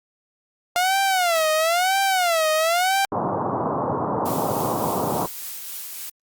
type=tone with vibrato; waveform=sawtooth; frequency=699 Hz; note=F5; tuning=1 cent sharp; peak=-14 dBFS; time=0.76-3.05 s; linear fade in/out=0 ms; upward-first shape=sine; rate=1 Hz; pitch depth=200 cents each way
type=noise with exponential decay; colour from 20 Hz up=white; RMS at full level=-34 dBFS; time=1.35-1.74 s; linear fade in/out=2 ms; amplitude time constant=84 ms
type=band-pass noise; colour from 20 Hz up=white; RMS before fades=-24 dBFS; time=3.12-5.26 s; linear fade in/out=2 ms; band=100 to 1100 Hz; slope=48 dB/octave
type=noise with tremolo; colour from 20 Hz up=blue; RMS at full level=-32 dBFS; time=4.25-6.1 s; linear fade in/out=10 ms; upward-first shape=triangle; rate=3.5 Hz; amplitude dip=30%
effects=Opus 48 kbps